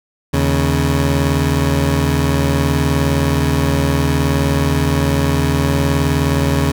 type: tone pair together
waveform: 20% pulse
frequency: 78.98 / 138.59 Hz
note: D#2 / C#3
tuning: +26 / 0 cents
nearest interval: minor seventh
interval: 974 cents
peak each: -11 dBFS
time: 0.33-6.72 s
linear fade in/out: 10 ms
effects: none